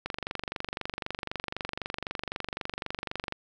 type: click train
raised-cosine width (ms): 0.3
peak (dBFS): -16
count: 79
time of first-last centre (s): 0.06-3.324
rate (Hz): 23.9
effects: none